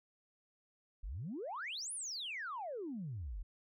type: exponential two-way sweep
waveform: sine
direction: up then down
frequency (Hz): 38.93 to 10670 to 38.93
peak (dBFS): -39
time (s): 1.03-3.43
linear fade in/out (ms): 10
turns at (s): 1.93
effects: tanh soft clip ceiling -35 dBFS